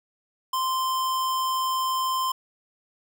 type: tone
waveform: square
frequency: 1041 Hz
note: C6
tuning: 9 cents flat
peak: -24 dBFS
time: 0.53-2.32 s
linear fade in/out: 5 ms
effects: 11-bit